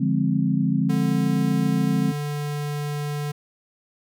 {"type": "chord", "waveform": "sine", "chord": "D half-diminished seventh", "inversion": "none", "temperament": "equal", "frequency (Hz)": [146.83, 174.61, 207.7, 261.6], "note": ["D3", "F3", "Ab3", "C4"], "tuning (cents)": [0, 0, 0, 0], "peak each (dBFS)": -24, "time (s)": [0, 2.12], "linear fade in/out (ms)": 10}
{"type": "tone", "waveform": "square", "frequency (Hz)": 146.83, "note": "D3", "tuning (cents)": 0, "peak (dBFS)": -26, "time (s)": [0.89, 3.32], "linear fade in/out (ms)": 10}
{"effects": []}